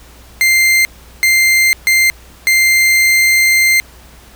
40% pulse tone bursts at uneven times, 2093 Hz, C7, in tune, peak -7 dBFS, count 4, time 0.41-0.85 / 1.23-1.73 / 1.87-2.1 / 2.47-3.8 s, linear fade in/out 0 ms, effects added 60 Hz sine -40 dBFS peak until 4.35 s + pink hiss -42 dBFS RMS until 4.35 s

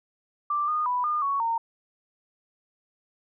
sine tone with pitch steps, 1177 / 1226 / 989 / 1213 / 1114 / 918 Hz, D6 / D#6 / B5 / D#6 / C#6 / A#5, +3 / -26 / +2 / -44 / +8 / -27 cents, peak -23 dBFS, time 0.5-1.58 s, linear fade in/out 5 ms, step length 180 ms, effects none

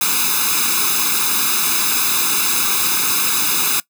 white noise with comb filter, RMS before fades -17 dBFS, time 0.01-3.8 s, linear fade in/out 2 ms, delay 0.79 ms, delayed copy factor +1, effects noise-tail reverb RT60 0.1 s tail -20 dB re dry + high-pass 200 Hz 12 dB/octave

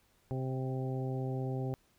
harmonic tone with a mistuned harmonic, 130.81 Hz, C3, in tune, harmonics 1 / 2 / 3 / 4 / 5 / 6, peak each -34 / -41 / -41 / -45 / -50 / -47 dBFS, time 0.31-1.74 s, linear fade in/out 0 ms, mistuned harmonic 5, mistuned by -17 cents, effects pink hiss -70 dBFS RMS until 1.98 s

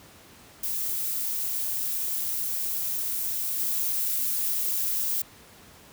violet noise with level steps, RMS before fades -29 / -27 dBFS, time 0.63-5.22 s, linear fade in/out 5 ms, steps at 3.59 s, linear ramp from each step 5 ms, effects pink hiss -51 dBFS RMS until 5.92 s + high-pass 60 Hz 12 dB/octave

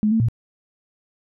sine tone with pitch steps, 212.5 / 224.1 / 116 Hz, G#3 / A3 / A#2, +40 / +32 / -8 cents, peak -15 dBFS, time 0.03-0.285 s, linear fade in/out 0 ms, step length 85 ms, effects none

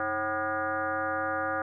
sine tone with frequency modulation, 987.8 Hz, B5, in tune, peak -27 dBFS, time 0-1.62 s, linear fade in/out 2 ms, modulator 224 Hz, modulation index 2.7, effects none

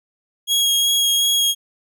sawtooth tone with vibrato, 3292 Hz, G#7, 16 cents flat, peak -12 dBFS, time 0.47-1.55 s, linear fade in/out 50 ms, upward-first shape sine, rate 2.7 Hz, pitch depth 12 cents each way, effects none

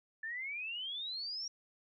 sine exponential sweep, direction up, 1743 to 5670 Hz, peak -38 dBFS, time 0.23-1.48 s, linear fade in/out 5 ms, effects none

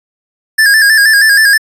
square tone with vibrato, 1696 Hz, G#6, 36 cents sharp, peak -5 dBFS, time 0.58-1.58 s, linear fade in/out 10 ms, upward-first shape square, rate 6.3 Hz, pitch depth 65 cents each way, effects resampled to 32000 Hz

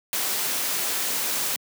white noise, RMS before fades -26 dBFS, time 0.13-1.56 s, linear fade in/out 0 ms, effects high-pass 200 Hz 12 dB/octave

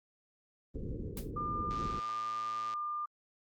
pink low-pass noise, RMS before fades -40 dBFS, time 0.74-2 s, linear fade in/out 10 ms, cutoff 510 Hz, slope 96 dB/octave
white noise with exponential decay, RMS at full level -40 dBFS, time 1.17-1.31 s, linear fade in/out 2 ms, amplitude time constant 29 ms
sine tone, 1200 Hz, D6, 37 cents sharp, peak -34 dBFS, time 1.36-3.06 s, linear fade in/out 10 ms
click train, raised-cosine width 0.2 ms, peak -31 dBFS, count 114, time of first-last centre 1.71-2.737 s, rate 110 Hz
effects Opus 24 kbps

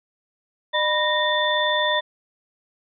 sine tone cluster, 606 / 984 / 1852 / 3531 Hz, D#5 / B5 / A#6 / A7, -46 / -7 / -12 / +5 cents, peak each -24 dBFS, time 0.73-2.01 s, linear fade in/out 20 ms, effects none

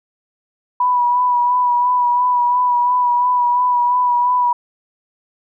sine tone with vibrato, 981 Hz, B5, 12 cents flat, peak -12 dBFS, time 0.8-4.53 s, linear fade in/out 5 ms, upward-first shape sine, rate 2.9 Hz, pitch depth 27 cents each way, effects none

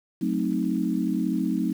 sine chord, F# diminished seventh, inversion none, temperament equal with one note detuned, 185 / 220 / 261.6 / 312.7 Hz, F#3 / A3 / C4 / Eb4, 0 / 0 / 0 / +9 cents, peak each -28 dBFS, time 0.21-1.73 s, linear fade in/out 10 ms, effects 8-bit

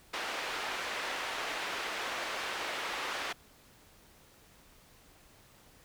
white band-pass noise, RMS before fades -37 dBFS, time 0.13-3.33 s, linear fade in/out 10 ms, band 420 to 2500 Hz, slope 12 dB/octave, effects pink hiss -60 dBFS RMS until 5.84 s

